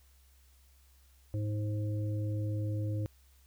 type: harmonic tone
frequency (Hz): 105.3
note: G#2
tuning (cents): +24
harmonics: 1 / 3 / 5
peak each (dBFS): -31 / -41 / -45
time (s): 1.34-3.06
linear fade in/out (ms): 0
effects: added 66 Hz sine -60 dBFS peak until 3.46 s + white hiss -68 dBFS RMS until 3.46 s